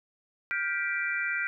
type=chord; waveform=sine; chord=G dominant seventh; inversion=third; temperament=just; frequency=1411.2 / 1568 / 1960 / 2352 Hz; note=F6 / G6 / B6 / D7; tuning=+18 / 0 / -14 / +2 cents; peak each=-33 dBFS; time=0.51-1.47 s; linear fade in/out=0 ms; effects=none